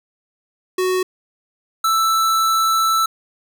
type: tone pair in turn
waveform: square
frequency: 370 / 1322 Hz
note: F#4 / E6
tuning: 0 / +5 cents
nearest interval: octave + minor seventh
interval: 2205 cents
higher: second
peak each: -17 / -15 dBFS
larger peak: second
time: 0.78-1.03 / 1.84-3.06 s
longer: second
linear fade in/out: 5 ms
effects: none